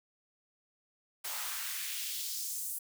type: noise with high-pass filter sweep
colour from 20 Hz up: white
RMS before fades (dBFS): -38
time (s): 1.24-2.79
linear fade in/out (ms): 10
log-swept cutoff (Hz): 730 to 10000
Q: 1.4
effects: none